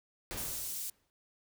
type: noise with exponential decay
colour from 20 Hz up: pink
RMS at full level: -39 dBFS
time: 0.31-1.1 s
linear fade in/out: 0 ms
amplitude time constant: 170 ms
type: high-pass noise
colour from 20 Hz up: pink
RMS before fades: -39 dBFS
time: 0.37-0.9 s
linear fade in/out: 5 ms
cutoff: 7800 Hz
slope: 12 dB/octave
effects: none